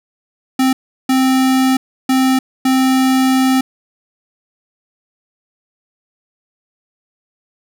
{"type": "tone bursts at uneven times", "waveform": "square", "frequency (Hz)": 261.6, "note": "C4", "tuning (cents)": 0, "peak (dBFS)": -11, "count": 4, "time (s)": [[0.59, 0.73], [1.09, 1.77], [2.09, 2.39], [2.65, 3.61]], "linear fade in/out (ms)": 5, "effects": []}